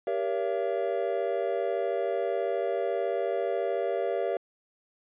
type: chord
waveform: triangle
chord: G diminished seventh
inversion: none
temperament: just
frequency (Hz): 392 / 470.4 / 564.5 / 677.4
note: G4 / Bb4 / Db5 / Fb5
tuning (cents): 0 / +16 / +31 / +47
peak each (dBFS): -30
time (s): 0.07-4.37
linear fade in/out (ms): 2
effects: resampled to 8000 Hz